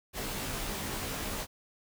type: noise with comb filter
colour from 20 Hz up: pink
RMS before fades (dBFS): -36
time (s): 0.13-1.47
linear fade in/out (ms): 50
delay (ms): 17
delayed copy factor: -0.9
effects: none